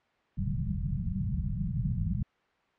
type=low-pass noise; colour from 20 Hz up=white; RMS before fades=-31 dBFS; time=0.37-2.23 s; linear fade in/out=5 ms; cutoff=200 Hz; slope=96 dB/octave; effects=white hiss -68 dBFS RMS until 2.78 s + low-pass 2000 Hz 12 dB/octave